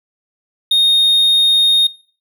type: tone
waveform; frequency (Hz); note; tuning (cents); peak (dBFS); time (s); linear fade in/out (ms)
triangle; 3702; A#7; -13; -8; 0.71-1.87; 5
effects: noise-tail reverb RT60 0.5 s tail -23 dB re dry